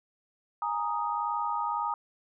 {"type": "chord", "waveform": "sine", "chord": "Ab suspended second", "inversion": "none", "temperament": "equal", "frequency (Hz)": [830.6, 932.3, 1244.5], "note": ["Ab5", "Bb5", "Eb6"], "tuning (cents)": [0, 0, 0], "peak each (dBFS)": [-34, -31, -32], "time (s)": [0.62, 1.94], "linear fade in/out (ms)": 2, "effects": []}